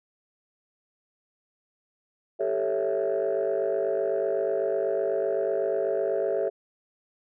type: chord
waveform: sine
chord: A dominant seventh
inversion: third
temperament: equal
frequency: 392 / 440 / 554.4 / 659.3 Hz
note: G4 / A4 / C#5 / E5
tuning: 0 / 0 / 0 / 0 cents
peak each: -28 dBFS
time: 2.39-6.5 s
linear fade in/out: 20 ms
effects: tanh soft clip ceiling -18 dBFS